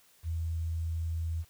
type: tone with quantisation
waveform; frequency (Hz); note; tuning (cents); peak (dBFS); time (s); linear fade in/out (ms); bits
sine; 82.1; E2; -6; -30; 0.23-1.45; 50; 10
effects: white hiss -63 dBFS RMS until 1.49 s